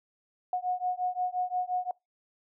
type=beating tone pair; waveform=sine; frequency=725 / 730.7 Hz; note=F#5 / F#5; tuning=-35 / -22 cents; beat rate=5.7 Hz; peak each=-31 / -31 dBFS; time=0.53-1.91 s; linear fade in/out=2 ms; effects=noise-tail reverb RT60 0.2 s tail -25 dB re dry